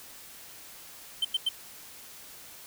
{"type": "tone bursts", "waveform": "triangle", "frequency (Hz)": 3100, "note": "G7", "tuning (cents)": -20, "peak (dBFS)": -22, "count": 3, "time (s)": [1.22, 1.49], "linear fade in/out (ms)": 5, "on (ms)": 28, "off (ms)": 93, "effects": ["white hiss -48 dBFS RMS until 2.66 s"]}